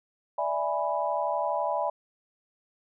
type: chord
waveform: sine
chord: E dominant seventh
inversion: third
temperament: equal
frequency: 587.3 / 659.3 / 830.6 / 987.8 Hz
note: D5 / E5 / G#5 / B5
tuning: 0 / 0 / 0 / 0 cents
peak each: -31 dBFS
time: 0.38-1.9 s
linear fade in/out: 5 ms
effects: none